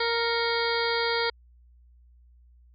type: harmonic tone with a mistuned harmonic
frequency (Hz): 465.7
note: A#4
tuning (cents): -2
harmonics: 1 / 2 / 3 / 4 / 5 / 7 / 8 / 9 / 10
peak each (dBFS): -28 / -31 / -32 / -34 / -34 / -36 / -38 / -35 / -34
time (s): 0-1.3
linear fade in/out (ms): 5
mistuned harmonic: 5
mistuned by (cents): -88
effects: added 60 Hz sine -53 dBFS peak until 2.74 s